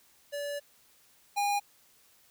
square tone pair in turn, 576 / 814.6 Hz, D5 / G#5, -34 / -34 cents, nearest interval tritone, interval 600 cents, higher second, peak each -34 / -27 dBFS, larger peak second, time 0.32-0.6 / 1.36-1.6 s, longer first, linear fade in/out 20 ms, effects white hiss -63 dBFS RMS until 2.3 s

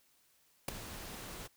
pink noise with ADSR envelope, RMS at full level -31 dBFS, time 0.68-1.48 s, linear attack 5 ms, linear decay 8 ms, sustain -15 dB, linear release 20 ms, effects white hiss -70 dBFS RMS until 1.56 s

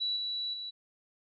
sine tone with level steps, 3934 Hz, B7, 7 cents flat, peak -29 / -32 / -37 dBFS, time 0-0.71 s, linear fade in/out 20 ms, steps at 0.16 / 0.53 s, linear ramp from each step 10 ms, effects none

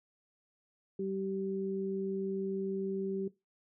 sine tone pair together, 193.3 / 386.6 Hz, G3 / G4, -24 / -24 cents, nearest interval octave, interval 1200 cents, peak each -37 / -34 dBFS, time 0.99-3.28 s, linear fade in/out 5 ms, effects noise-tail reverb RT60 0.2 s tail -18 dB re dry

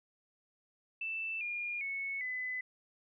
sine tone with pitch steps, 2653 / 2419 / 2205 / 2011 Hz, E7 / D#7 / C#7 / B6, +10 / -49 / -10 / +31 cents, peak -35 dBFS, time 1.01-2.61 s, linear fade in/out 5 ms, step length 400 ms, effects none

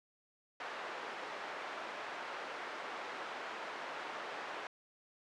white band-pass noise, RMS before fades -44 dBFS, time 0.6-4.67 s, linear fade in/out 2 ms, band 450 to 1500 Hz, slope 12 dB/octave, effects low-pass 7000 Hz 12 dB/octave

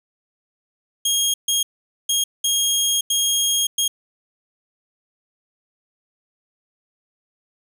20% pulse tone bursts at uneven times, 3259 Hz, G#7, 33 cents flat, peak -12 dBFS, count 6, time 1.05-1.34 / 1.48-1.63 / 2.09-2.24 / 2.44-3.01 / 3.1-3.67 / 3.78-3.88 s, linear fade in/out 5 ms, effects none

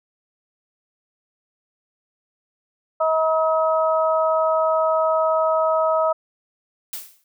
harmonic tone, 319 Hz, D#4, 43 cents sharp, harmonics 2 / 3 / 4, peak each -18 / -25 / -22 dBFS, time 3-6.13 s, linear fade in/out 10 ms
blue noise with exponential decay, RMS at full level -27 dBFS, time 6.93-7.24 s, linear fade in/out 2 ms, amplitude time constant 66 ms
effects none

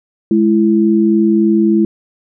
sine tone pair together, 210.3 / 333.6 Hz, G#3 / E4, +22 / +21 cents, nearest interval minor sixth, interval 799 cents, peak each -11 dBFS, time 0.31-1.85 s, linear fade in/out 2 ms, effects none

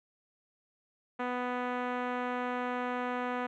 5% pulse tone with low-pass filter, 247.8 Hz, B3, 6 cents sharp, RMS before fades -34 dBFS, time 1.19-3.47 s, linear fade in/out 10 ms, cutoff 1300 Hz, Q 0.64, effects none

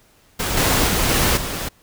pink noise with level steps, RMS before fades -22 / -17 / -19 / -17 / -26 dBFS, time 0.39-1.69 s, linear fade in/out 10 ms, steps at 0.57 / 0.87 / 1.09 / 1.37 s, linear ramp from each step 2 ms, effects pink hiss -55 dBFS RMS until 1.82 s

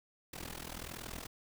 pink noise with amplitude modulation, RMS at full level -41 dBFS, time 0.33-1.27 s, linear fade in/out 5 ms, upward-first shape sine, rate 41.2 Hz, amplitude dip 90%, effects none

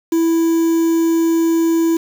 triangle tone with quantisation, 330 Hz, E4, 2 cents sharp, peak -10 dBFS, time 0.12-1.97 s, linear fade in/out 5 ms, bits 5, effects none

